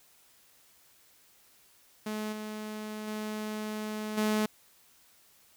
sawtooth tone with level steps, 214.1 Hz, A3, 47 cents flat, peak -29 / -33 / -30 / -22 dBFS, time 2.06-4.46 s, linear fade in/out 5 ms, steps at 2.32 / 3.07 / 4.17 s, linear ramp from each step 10 ms, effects white hiss -62 dBFS RMS until 5.56 s

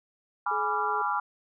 sine chord, G# diminished seventh, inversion none, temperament equal with one note detuned, 830.6 / 987.8 / 1174.7 / 1378.5 Hz, G#5 / B5 / D6 / F6, 0 / 0 / 0 / -23 cents, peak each -31 dBFS, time 0.46-1.2 s, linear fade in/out 5 ms
sine tone, 424.4 Hz, G#4, 38 cents sharp, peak -35 dBFS, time 0.51-1.02 s, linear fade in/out 5 ms
effects none

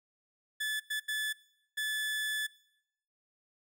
30% pulse tone bursts at uneven times, 1731 Hz, A6, 29 cents flat, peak -29 dBFS, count 4, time 0.6-0.8 / 0.9-1 / 1.08-1.33 / 1.77-2.47 s, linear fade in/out 10 ms, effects noise-tail reverb RT60 0.8 s tail -21 dB re dry

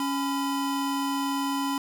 square tone pair together, 277 / 1003 Hz, C#4 / B5, -1 / +26 cents, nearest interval octave + minor seventh, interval 2227 cents, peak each -28 / -31 dBFS, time 0-1.78 s, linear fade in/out 2 ms, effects none

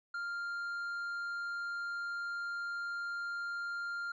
sine tone with tanh clipping, 1396.9 Hz, F6, in tune, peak -37 dBFS, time 0.14-4.12 s, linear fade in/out 5 ms, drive 5 dB, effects none

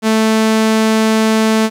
sawtooth tone, 220 Hz, A3, in tune, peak -6 dBFS, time 0.02-1.7 s, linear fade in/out 50 ms, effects low-pass 11000 Hz 12 dB/octave + 8-bit

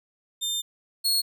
sawtooth tone pair in turn, 3600 / 4326 Hz, A7 / C#8, +39 / -43 cents, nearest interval minor third, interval 318 cents, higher second, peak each -23 / -18 dBFS, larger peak second, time 0.41-0.62 / 1.04-1.22 s, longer first, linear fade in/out 20 ms, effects none

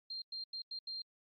sine tone bursts at uneven times, 4186 Hz, C8, in tune, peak -40 dBFS, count 5, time 0.1-0.22 / 0.32-0.44 / 0.53-0.62 / 0.71-0.79 / 0.87-1.02 s, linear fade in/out 5 ms, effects AAC 32 kbps

